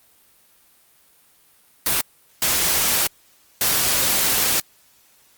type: noise bursts at uneven times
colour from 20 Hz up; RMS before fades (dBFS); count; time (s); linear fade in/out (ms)
white; -19; 3; 1.86-2.01 / 2.42-3.07 / 3.61-4.6; 2
effects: white hiss -56 dBFS RMS until 5.37 s + Opus 32 kbps